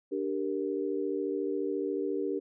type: chord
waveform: sine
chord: G minor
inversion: second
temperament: equal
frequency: 293.7 / 392 / 466.2 Hz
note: D4 / G4 / Bb4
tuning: 0 / 0 / 0 cents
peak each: -34 / -32 / -35 dBFS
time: 0.11-2.4 s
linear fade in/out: 20 ms
effects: none